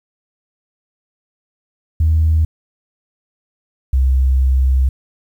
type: tone pair in turn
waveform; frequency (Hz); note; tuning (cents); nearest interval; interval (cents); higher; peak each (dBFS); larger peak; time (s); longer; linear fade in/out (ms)
sine; 79.4 / 65.59; D#2 / C2; +36 / +5; minor third; 331; first; -9; neither; 2-2.45 / 3.93-4.89; second; 5
effects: tanh soft clip ceiling -6 dBFS + 8-bit